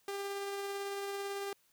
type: tone with tremolo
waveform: sawtooth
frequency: 398.4 Hz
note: G4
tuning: 28 cents sharp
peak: -32 dBFS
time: 0.08-1.53 s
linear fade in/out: 2 ms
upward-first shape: triangle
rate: 18 Hz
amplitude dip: 25%
effects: white hiss -71 dBFS RMS until 1.72 s